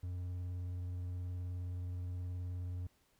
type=tone with vibrato; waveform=triangle; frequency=89.5 Hz; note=F2; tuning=43 cents sharp; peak=-36 dBFS; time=0.03-2.87 s; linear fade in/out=5 ms; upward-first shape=sine; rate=19 Hz; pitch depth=19 cents each way; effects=pink hiss -73 dBFS RMS until 3.19 s